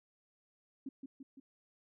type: tone with echo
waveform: sine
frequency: 270.2 Hz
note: C#4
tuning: 44 cents flat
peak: -39 dBFS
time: 0.86-0.89 s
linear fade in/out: 5 ms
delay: 170 ms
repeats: 3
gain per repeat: -4 dB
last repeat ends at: 1.4 s
effects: none